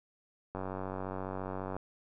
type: click train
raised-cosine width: 1 ms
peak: -24 dBFS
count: 116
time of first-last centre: 0.55-1.766 s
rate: 94.6 Hz
effects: none